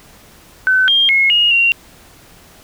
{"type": "tone with pitch steps", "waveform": "sine", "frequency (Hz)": [1519, 3210, 2168, 2866, 2757], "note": ["F#6", "G7", "C#7", "F7", "F7"], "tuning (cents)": [45, 40, -39, 44, -23], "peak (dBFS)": -9, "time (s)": [0.67, 1.72], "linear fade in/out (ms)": 0, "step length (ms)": 210, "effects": ["pink hiss -44 dBFS RMS until 2.63 s"]}